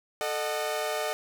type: chord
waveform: sawtooth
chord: D# diminished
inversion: second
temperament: equal with one note detuned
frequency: 440 / 610.5 / 740 Hz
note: A4 / D#5 / F#5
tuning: 0 / -33 / 0 cents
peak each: -30 / -27 / -31 dBFS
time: 0.21-1.13 s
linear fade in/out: 0 ms
effects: none